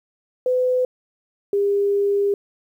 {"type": "tone pair in turn", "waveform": "sine", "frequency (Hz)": [505, 402.6], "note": ["B4", "G4"], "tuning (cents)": [39, 46], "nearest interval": "major third", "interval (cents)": 393, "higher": "first", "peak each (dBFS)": -16, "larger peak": "neither", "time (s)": [[0.46, 0.85], [1.53, 2.34]], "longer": "second", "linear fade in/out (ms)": 2, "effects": ["9-bit"]}